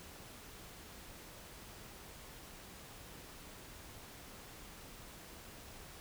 silence, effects pink hiss -53 dBFS RMS until 6 s

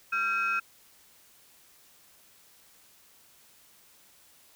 sine tone cluster, 1374 / 1577 / 2540 Hz, F6 / G6 / D#7, -29 / +10 / +35 cents, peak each -27 / -33 / -29 dBFS, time 0.12-0.6 s, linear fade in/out 10 ms, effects tanh soft clip ceiling -20 dBFS + white hiss -59 dBFS RMS until 4.55 s

